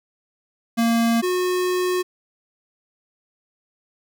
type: tone pair in turn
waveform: square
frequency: 231 / 363.4 Hz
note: A#3 / F#4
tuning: -16 / -31 cents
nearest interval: minor sixth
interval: 785 cents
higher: second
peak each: -17 / -20 dBFS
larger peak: first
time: 0.77-1.22 / 1.22-2.03 s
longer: second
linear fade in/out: 20 ms
effects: none